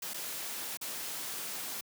white noise with dropouts, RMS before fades -39 dBFS, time 0.02-1.81 s, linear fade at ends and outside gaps 5 ms, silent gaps 0.136-0.142 / 0.772-0.812 s, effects high-pass 150 Hz 12 dB/octave

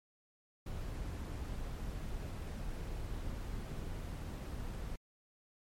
brown noise, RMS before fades -41 dBFS, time 0.66-4.96 s, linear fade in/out 5 ms, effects MP3 64 kbps

